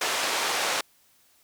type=band-pass noise; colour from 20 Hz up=pink; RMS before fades=-27 dBFS; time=0.01-0.81 s; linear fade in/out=5 ms; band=630 to 7600 Hz; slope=12 dB/octave; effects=white hiss -62 dBFS RMS until 1.43 s